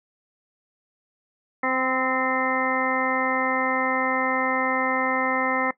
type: harmonic tone with a mistuned harmonic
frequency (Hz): 260.1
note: C4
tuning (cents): -10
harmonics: 1 / 2 / 3 / 4 / 5 / 7 / 8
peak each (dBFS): -29 / -29 / -29 / -29 / -29 / -29 / -29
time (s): 1.63-5.71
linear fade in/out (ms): 5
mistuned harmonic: 4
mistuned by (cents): -18
effects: noise-tail reverb RT60 0.1 s tail -18 dB re dry